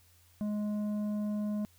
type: tone with tanh clipping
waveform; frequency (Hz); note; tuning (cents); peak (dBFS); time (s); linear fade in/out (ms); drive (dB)
triangle; 209.2; G#3; +13; -32; 0.41-1.65; 0; 12
effects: added 87 Hz sine -63 dBFS peak until 1.78 s + white hiss -65 dBFS RMS until 1.78 s